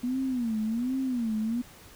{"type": "tone with vibrato", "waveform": "sine", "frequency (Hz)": 239.4, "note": "A#3", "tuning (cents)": 46, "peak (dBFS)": -26, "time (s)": [0.03, 1.62], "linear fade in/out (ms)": 10, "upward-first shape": "sine", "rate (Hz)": 1.3, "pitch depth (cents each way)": 180, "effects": ["pink hiss -51 dBFS RMS until 1.95 s"]}